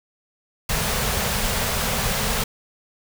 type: band-stop noise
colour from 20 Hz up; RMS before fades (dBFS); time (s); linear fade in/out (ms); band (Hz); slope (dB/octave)
pink; -23; 0.69-2.44; 5; 240 to 390; 96
effects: none